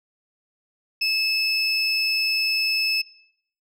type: tone pair together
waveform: sine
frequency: 2610 / 5220 Hz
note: E7 / E8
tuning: -18 / -18 cents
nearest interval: octave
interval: 1200 cents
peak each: -20 dBFS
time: 1.01-3.02 s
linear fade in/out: 10 ms
effects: noise-tail reverb RT60 0.6 s tail -18 dB re dry + tanh soft clip ceiling -17 dBFS